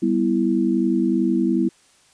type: chord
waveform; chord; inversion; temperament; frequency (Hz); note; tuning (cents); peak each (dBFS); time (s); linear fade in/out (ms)
sine; E minor; first; equal; 196 / 246.9 / 329.6; G3 / B3 / E4; 0 / 0 / 0; -22 / -21 / -20; 0.02-1.69; 10
effects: white hiss -56 dBFS RMS until 2.13 s + resampled to 22050 Hz